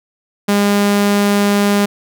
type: tone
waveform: sawtooth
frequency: 203.2 Hz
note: G#3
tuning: 38 cents flat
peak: -7 dBFS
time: 0.48-1.86 s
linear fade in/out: 10 ms
effects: none